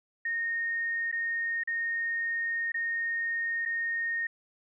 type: tone with dropouts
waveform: sine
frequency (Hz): 1848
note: A#6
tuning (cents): -16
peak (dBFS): -28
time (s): 0.25-4.27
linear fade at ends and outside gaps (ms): 5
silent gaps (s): 1.116-1.125 / 1.636-1.674 / 2.72-2.742 / 3.653-3.658
effects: none